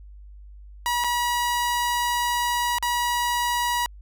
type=tone with dropouts; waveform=sawtooth; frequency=965 Hz; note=B5; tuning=40 cents flat; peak=-18 dBFS; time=0.86-3.86 s; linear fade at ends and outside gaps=0 ms; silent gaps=1.039-1.044 / 2.784-2.826 s; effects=added 50 Hz sine -41 dBFS peak until 4.01 s